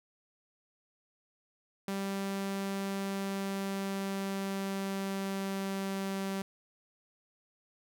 sawtooth tone with pitch glide, 196 to 194.2 Hz, G3 to G3, 0 to -16 cents, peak -29 dBFS, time 1.88-6.42 s, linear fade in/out 2 ms, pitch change -16 cents, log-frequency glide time 2.99-6.27 s, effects none

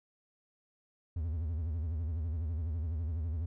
triangle tone with vibrato, 80.6 Hz, E2, 38 cents flat, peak -30 dBFS, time 1.16-3.46 s, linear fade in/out 5 ms, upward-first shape sine, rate 12 Hz, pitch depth 150 cents each way, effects none

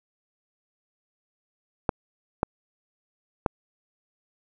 clicks, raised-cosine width 1 ms, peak -7 dBFS, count 3, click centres 1.892 / 2.431 / 3.462 s, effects none

